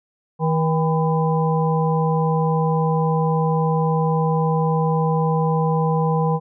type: harmonic tone with a mistuned harmonic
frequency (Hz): 160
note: D#3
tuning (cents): +49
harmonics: 1 / 3 / 5 / 6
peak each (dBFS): -18 / -23 / -25 / -26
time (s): 0.39-6.4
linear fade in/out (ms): 50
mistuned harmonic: 6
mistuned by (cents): +77
effects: none